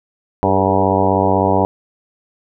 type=harmonic tone with a mistuned harmonic; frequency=96 Hz; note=G2; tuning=36 cents flat; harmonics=1 / 2 / 3 / 4 / 5 / 6 / 7 / 8 / 9 / 10; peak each=-21 / -21 / -21 / -21 / -21 / -21 / -21 / -21 / -21 / -21 dBFS; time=0.43-1.65 s; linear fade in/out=0 ms; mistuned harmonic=4; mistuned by=+40 cents; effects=none